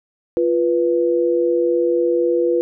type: tone pair together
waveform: sine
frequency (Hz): 347.2 / 491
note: F4 / B4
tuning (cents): -10 / -10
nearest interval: tritone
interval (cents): 600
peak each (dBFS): -17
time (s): 0.37-2.61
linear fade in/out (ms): 0
effects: none